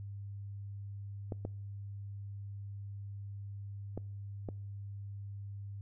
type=clicks; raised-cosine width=2 ms; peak=-25 dBFS; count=4; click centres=1.322 / 1.451 / 3.976 / 4.488 s; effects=noise-tail reverb RT60 0.7 s tail -25 dB re dry + added 100 Hz sine -41 dBFS peak until 5.81 s